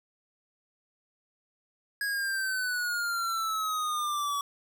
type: exponential sweep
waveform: square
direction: down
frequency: 1661.2 to 1133 Hz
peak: -29 dBFS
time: 2.01-4.41 s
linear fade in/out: 2 ms
effects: none